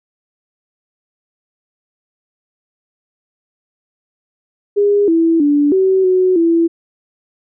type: tone with pitch steps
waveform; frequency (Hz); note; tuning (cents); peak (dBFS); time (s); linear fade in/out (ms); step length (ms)
sine; 407.9 / 329.7 / 290.5 / 379.8 / 369.9 / 333.7; G#4 / E4 / D4 / F#4 / F#4 / E4; -31 / 0 / -19 / +45 / 0 / +21; -9; 4.76-6.68; 20; 320
effects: none